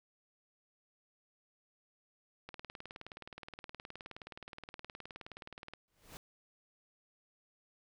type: click train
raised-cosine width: 0.3 ms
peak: -30 dBFS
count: 63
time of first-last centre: 2.49-5.736 s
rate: 19.1 Hz
type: noise with exponential growth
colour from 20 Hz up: pink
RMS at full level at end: -47 dBFS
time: 5.88-6.17 s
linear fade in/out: 0 ms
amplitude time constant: 63 ms
effects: none